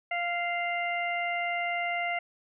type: harmonic tone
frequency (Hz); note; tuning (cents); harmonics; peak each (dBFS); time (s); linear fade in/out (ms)
696; F5; -6; 1 / 2 / 3 / 4; -31 / -40 / -31 / -39; 0.11-2.19; 5
effects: none